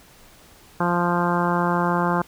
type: harmonic tone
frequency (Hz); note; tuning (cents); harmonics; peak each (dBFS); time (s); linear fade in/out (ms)
174.5; F3; -1; 1 / 2 / 3 / 4 / 5 / 6 / 7 / 8 / 9; -23 / -27 / -29 / -29 / -26 / -26 / -30 / -31 / -33; 0.8-2.22; 5
effects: pink hiss -50 dBFS RMS until 2.27 s